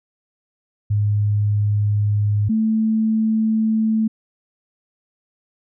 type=tone pair in turn; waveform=sine; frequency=103.83 / 220 Hz; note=G#2 / A3; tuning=0 / 0 cents; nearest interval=octave + minor second; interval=1300 cents; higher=second; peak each=-15 dBFS; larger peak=neither; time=0.9-2.49 / 2.49-4.08 s; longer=neither; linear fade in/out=10 ms; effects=none